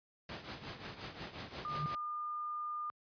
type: noise with tremolo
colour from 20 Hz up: pink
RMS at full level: -42 dBFS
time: 0.29-1.95 s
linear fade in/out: 2 ms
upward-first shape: triangle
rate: 5.6 Hz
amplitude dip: 75%
type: tone with exponential growth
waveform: sine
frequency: 148.7 Hz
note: D3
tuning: 22 cents sharp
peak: -32 dBFS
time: 1.57-1.86 s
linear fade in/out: 0 ms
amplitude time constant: 61 ms
type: tone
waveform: sine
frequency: 1210 Hz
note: D#6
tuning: 49 cents flat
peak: -37 dBFS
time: 1.65-2.9 s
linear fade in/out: 0 ms
effects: high-pass 80 Hz 12 dB/octave + resampled to 11025 Hz